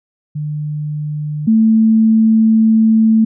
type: tone pair in turn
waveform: sine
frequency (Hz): 150 / 221.5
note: D3 / A3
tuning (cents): +37 / +12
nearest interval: perfect fifth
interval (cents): 675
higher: second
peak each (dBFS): -18 / -7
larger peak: second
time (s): 0.35-1.47 / 1.47-3.25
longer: second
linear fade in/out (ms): 10
effects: none